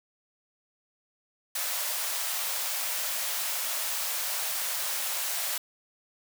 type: high-pass noise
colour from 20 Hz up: white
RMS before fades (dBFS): -31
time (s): 1.55-5.58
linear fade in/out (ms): 5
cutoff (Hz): 530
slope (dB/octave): 48
effects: none